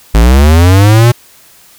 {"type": "linear sweep", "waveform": "square", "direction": "up", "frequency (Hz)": [51.8, 122.2], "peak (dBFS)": -3, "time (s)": [0.14, 1.12], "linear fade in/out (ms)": 10, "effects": ["white hiss -41 dBFS RMS until 1.78 s"]}